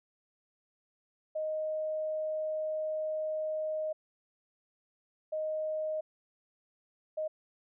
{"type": "tone bursts at uneven times", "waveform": "sine", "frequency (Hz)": 622.3, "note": "D#5", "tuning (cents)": 0, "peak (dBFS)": -31, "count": 3, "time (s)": [[1.35, 3.93], [5.32, 6.01], [7.17, 7.28]], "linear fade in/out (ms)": 10, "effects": []}